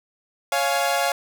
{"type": "chord", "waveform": "sawtooth", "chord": "Db major", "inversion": "none", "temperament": "equal with one note detuned", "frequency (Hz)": [554.4, 698.5, 836.9], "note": ["Db5", "F5", "Ab5"], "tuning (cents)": [0, 0, 13], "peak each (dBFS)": [-21, -19, -22], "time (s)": [0.52, 1.12], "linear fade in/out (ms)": 2, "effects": []}